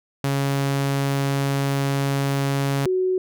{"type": "tone pair in turn", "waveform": ["sawtooth", "sine"], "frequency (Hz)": [138.59, 371], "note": ["C#3", "F#4"], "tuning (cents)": [0, 5], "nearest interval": "octave + perfect fourth", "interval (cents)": 1705, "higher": "second", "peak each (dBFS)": [-16, -18], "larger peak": "first", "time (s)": [[0.24, 2.86], [2.86, 3.18]], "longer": "first", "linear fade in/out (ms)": 2, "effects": []}